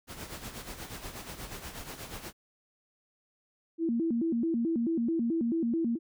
pink noise with tremolo, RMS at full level -40 dBFS, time 0.07-2.33 s, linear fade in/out 50 ms, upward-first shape sine, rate 8.3 Hz, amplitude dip 60%
sine tone with vibrato, 277.2 Hz, C#4, in tune, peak -26 dBFS, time 3.78-5.99 s, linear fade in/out 50 ms, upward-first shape square, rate 4.6 Hz, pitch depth 300 cents each way
effects none

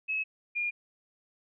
sine tone pair in turn, 2577 / 2418 Hz, E7 / D7, -40 / +50 cents, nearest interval minor second, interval 110 cents, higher first, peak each -28 dBFS, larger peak neither, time 0.08-0.24 / 0.55-0.71 s, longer neither, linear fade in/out 20 ms, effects none

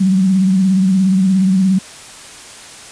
sine tone with vibrato, 189.1 Hz, F#3, 38 cents sharp, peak -9 dBFS, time 0-1.79 s, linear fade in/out 10 ms, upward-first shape sine, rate 17 Hz, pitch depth 58 cents each way, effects white hiss -35 dBFS RMS until 2.91 s + resampled to 22050 Hz

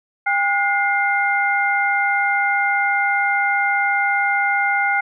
sine tone cluster, 801 / 1444 / 2101 Hz, G5 / F#6 / C7, +37 / -43 / +7 cents, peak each -20 dBFS, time 0.26-5.01 s, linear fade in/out 10 ms, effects none

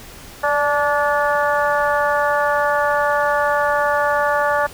harmonic tone with a mistuned harmonic, 289.4 Hz, D4, 25 cents flat, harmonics 2 / 3 / 4 / 5 / 6, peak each -19 / -21 / -22 / -23 / -24 dBFS, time 0.43-4.67 s, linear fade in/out 10 ms, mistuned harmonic 2, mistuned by +18 cents, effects pink hiss -39 dBFS RMS until 4.73 s

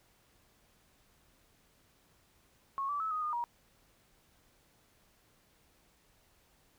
sine tone with pitch steps, 1095 / 1157 / 1301 / 1248 / 1220 / 951 Hz, C#6 / D6 / E6 / D#6 / D#6 / A#5, -22 / -26 / -23 / +5 / -34 / +34 cents, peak -32 dBFS, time 2.78-3.44 s, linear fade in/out 0 ms, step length 110 ms, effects pink hiss -68 dBFS RMS until 6.78 s

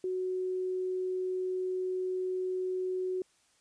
sine tone, 370 Hz, F#4, in tune, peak -30 dBFS, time 0.04-3.22 s, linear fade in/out 2 ms, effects white hiss -68 dBFS RMS until 3.6 s + resampled to 22050 Hz

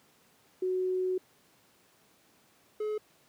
sine / triangle tone pair in turn, 370 / 426 Hz, F#4 / G#4, 0 / +44 cents, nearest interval major second, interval 244 cents, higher second, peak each -27 / -28 dBFS, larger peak first, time 0.62-1.18 / 2.8-2.98 s, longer first, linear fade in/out 5 ms, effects pink hiss -64 dBFS RMS until 3.28 s + high-pass 150 Hz 12 dB/octave

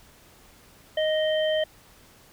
harmonic tone, 622.3 Hz, D#5, in tune, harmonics 1 / 3 / 5, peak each -22 / -33 / -31 dBFS, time 0.97-1.64 s, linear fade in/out 5 ms, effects pink hiss -54 dBFS RMS until 2.32 s

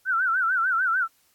sine tone with vibrato, 1436 Hz, F6, 48 cents sharp, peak -20 dBFS, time 0.05-1.08 s, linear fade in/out 50 ms, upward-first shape sine, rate 6.7 Hz, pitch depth 140 cents each way, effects white hiss -64 dBFS RMS until 1.34 s + AAC 64 kbps

